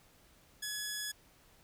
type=tone; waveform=10% pulse; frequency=1691 Hz; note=G#6; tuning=31 cents sharp; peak=-28 dBFS; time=0.62-1.12 s; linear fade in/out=10 ms; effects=pink hiss -64 dBFS RMS until 1.63 s